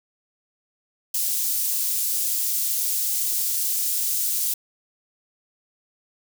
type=high-pass noise; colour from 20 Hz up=white; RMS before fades=-24 dBFS; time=1.14-4.54 s; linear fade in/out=5 ms; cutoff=6200 Hz; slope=12 dB/octave; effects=none

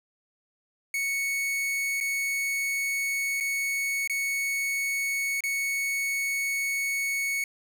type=tone with dropouts; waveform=45% pulse; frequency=2217 Hz; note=C#7; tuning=in tune; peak=-26 dBFS; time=0.94-7.44 s; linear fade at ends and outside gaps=2 ms; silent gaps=2.003-2.009 / 3.402-3.407 / 4.075-4.097 / 5.406-5.437 s; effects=none

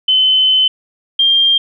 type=tone pair in turn; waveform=sine; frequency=3047 / 3194 Hz; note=G7 / G7; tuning=-50 / +32 cents; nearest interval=minor second; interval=82 cents; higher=second; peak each=-8 dBFS; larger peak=neither; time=0.08-0.68 / 1.19-1.58 s; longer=first; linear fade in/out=5 ms; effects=none

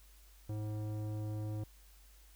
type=tone with low-pass filter; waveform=square; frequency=106.6 Hz; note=G#2; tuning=46 cents sharp; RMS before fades=-39 dBFS; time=0.49-1.64 s; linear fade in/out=5 ms; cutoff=570 Hz; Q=0.83; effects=added 50 Hz sine -58 dBFS peak until 2.35 s + white hiss -65 dBFS RMS until 2.35 s

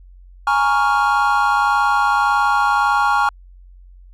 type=chord; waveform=triangle; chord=Bb minor seventh; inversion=third; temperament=equal; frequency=830.6 / 932.3 / 1108.7 / 1396.9 Hz; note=Ab5 / Bb5 / Db6 / F6; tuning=0 / 0 / 0 / 0 cents; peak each=-16 / -20 / -17 / -17 dBFS; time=0.47-3.29 s; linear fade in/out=2 ms; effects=added 45 Hz sine -40 dBFS peak until 4.13 s

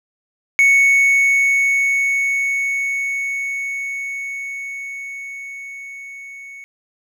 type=tone with level ramp; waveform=triangle; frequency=2217 Hz; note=C#7; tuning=in tune; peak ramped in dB=-7 to -32 dBFS; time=0.59-6.64 s; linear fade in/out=0 ms; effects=none

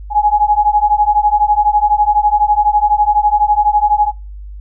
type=beating tone pair; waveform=sine; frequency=830 / 842 Hz; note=G#5 / G#5; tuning=-1 / +24 cents; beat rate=12 Hz; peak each=-12 dBFS; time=0.1-4.12 s; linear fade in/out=50 ms; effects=noise-tail reverb RT60 0.3 s tail -25 dB re dry + added 50 Hz sine -27 dBFS peak until 4.6 s

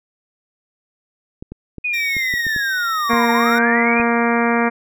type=clicks; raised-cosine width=3 ms; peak=-18 dBFS; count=9; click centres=1.425 / 1.52 / 1.783 / 2.167 / 2.339 / 2.467 / 2.563 / 3.134 / 4 s
type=linear two-way sweep; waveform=sine; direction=down then up; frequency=2500 to 896 to 2500 Hz; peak=-18 dBFS; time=1.84-4.02 s; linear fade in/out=10 ms; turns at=3.31 s
type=tone; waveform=20% pulse; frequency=1859 Hz; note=A#6; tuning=5 cents flat; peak=-20 dBFS; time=1.93-3.59 s; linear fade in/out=10 ms
type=harmonic tone; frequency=234.5 Hz; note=A#3; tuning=11 cents sharp; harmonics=1 / 2 / 3 / 4 / 5 / 6 / 7 / 8 / 9 / 10; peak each=-18 / -21 / -23 / -24 / -25 / -26 / -26 / -27 / -28 / -28 dBFS; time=3.09-4.7 s; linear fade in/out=20 ms
effects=none

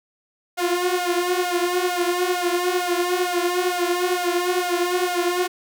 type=tone with flanger; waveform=sawtooth; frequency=356.2 Hz; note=F4; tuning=34 cents sharp; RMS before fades=-22 dBFS; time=0.57-5.48 s; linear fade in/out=20 ms; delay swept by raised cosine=1.3 to 6.7 ms; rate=2.2 Hz; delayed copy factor=+0.8; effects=none

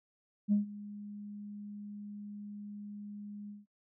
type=tone with ADSR envelope; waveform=sine; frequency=206 Hz; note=G#3; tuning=14 cents flat; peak=-22 dBFS; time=0.48-3.66 s; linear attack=42 ms; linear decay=130 ms; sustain=-20 dB; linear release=170 ms; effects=noise-tail reverb RT60 0.1 s tail -26 dB re dry + tanh soft clip ceiling -20 dBFS

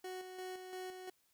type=tone with tremolo; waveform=30% pulse; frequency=370 Hz; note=F#4; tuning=in tune; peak=-40 dBFS; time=0.04-1.1 s; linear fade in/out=5 ms; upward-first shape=square; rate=2.9 Hz; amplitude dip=45%; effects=white hiss -75 dBFS RMS until 1.33 s

